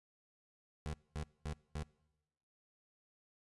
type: tone bursts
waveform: 25% pulse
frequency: 76.2 Hz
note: D#2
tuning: 36 cents flat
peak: -35 dBFS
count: 4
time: 0.86-1.832 s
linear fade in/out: 0 ms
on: 78 ms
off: 220 ms
effects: noise-tail reverb RT60 1.0 s tail -24 dB re dry + resampled to 24000 Hz